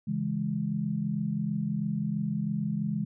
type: chord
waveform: sine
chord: C# minor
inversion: none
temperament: equal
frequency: 138.59 / 164.81 / 207.7 Hz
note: C#3 / E3 / G#3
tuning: 0 / 0 / 0 cents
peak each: -34 / -32 / -30 dBFS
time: 0.07-3.05 s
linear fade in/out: 10 ms
effects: none